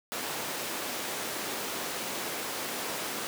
pink high-pass noise, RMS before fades -35 dBFS, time 0.12-3.27 s, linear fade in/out 0 ms, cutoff 300 Hz, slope 12 dB/octave, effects none

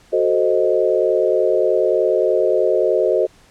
sine chord, F# diminished seventh, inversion none, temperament equal, 370 / 440 / 523.3 / 622.3 Hz, F#4 / A4 / C5 / Eb5, 0 / 0 / 0 / 0 cents, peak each -19 dBFS, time 0.12-3.27 s, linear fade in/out 20 ms, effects pink hiss -51 dBFS RMS until 3.5 s + low-pass 9000 Hz 12 dB/octave

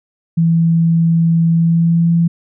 sine tone with pitch glide, 165.8 to 168.5 Hz, E3 to E3, +10 to +38 cents, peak -9 dBFS, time 0.37-2.28 s, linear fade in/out 10 ms, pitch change +28 cents, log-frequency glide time 1.51-2.12 s, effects none

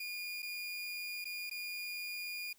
30% pulse tone with dropouts, 2429 Hz, D#7, 42 cents flat, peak -37 dBFS, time 0-2.53 s, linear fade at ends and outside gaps 5 ms, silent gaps 0.422-0.427 / 1.244-1.253 / 1.498-1.511 s, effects white hiss -67 dBFS RMS until 2.58 s

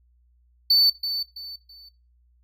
triangle tone with echo, 4513 Hz, C#8, 30 cents sharp, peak -13 dBFS, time 0.7-0.9 s, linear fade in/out 5 ms, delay 330 ms, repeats 3, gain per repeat -10 dB, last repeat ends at 1.89 s, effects noise-tail reverb RT60 0.3 s tail -21 dB re dry + added 60 Hz sine -58 dBFS peak until 2.43 s

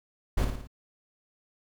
brown noise with echo, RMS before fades -23 dBFS, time 0.37-0.45 s, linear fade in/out 10 ms, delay 56 ms, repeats 4, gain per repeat -5 dB, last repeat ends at 0.674 s, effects none

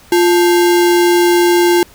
sine tone with sample-and-hold, 349.4 Hz, F4, 1 cent sharp, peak -7 dBFS, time 0.12-1.83 s, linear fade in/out 2 ms, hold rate 1225 Hz, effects pink hiss -43 dBFS RMS until 1.94 s

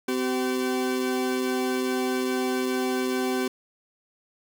40% pulse tone pair together, 256.2 / 383.1 Hz, C4 / G4, -36 / -40 cents, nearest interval perfect fifth, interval 696 cents, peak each -26 dBFS, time 0.08-3.48 s, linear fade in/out 5 ms, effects none

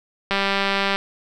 click train, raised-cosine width 0.3 ms, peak -5 dBFS, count 129, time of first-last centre 0.31-0.96 s, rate 197 Hz, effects none

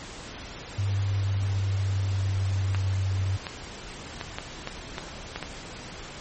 sine tone with pitch glide, 98.9 to 95.64 Hz, G2 to G2, +16 to -42 cents, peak -23 dBFS, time 0.78-3.37 s, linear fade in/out 10 ms, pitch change -58 cents, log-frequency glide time 0.9-3.07 s
clicks, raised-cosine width 0.3 ms, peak -15 dBFS, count 8, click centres 2.747 / 3.468 / 4.212 / 4.385 / 4.674 / 4.982 / 5.36 / 5.427 s
effects pink hiss -40 dBFS RMS until 6.2 s + MP3 32 kbps

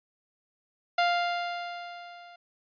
sawtooth tone with level ramp, 698.5 Hz, F5, in tune, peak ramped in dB -17 to -44 dBFS, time 0.98-2.36 s, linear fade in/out 5 ms, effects resampled to 11025 Hz

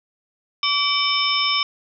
sine tone cluster, 1151 / 2315 / 3025 / 3644 / 5290 Hz, D6 / D7 / F#7 / A#7 / E8, -35 / -25 / +38 / -40 / +5 cents, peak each -24 dBFS, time 0.63-1.63 s, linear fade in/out 2 ms, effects none

